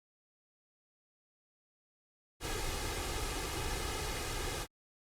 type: noise with comb filter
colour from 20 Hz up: pink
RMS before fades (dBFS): -37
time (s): 2.4-4.67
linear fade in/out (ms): 50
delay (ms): 2.4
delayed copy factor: +0.6
effects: low-pass 11000 Hz 12 dB/octave + Opus 48 kbps